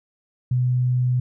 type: tone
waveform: sine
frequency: 125.3 Hz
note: B2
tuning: 25 cents sharp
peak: -17 dBFS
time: 0.51-1.2 s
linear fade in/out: 5 ms
effects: none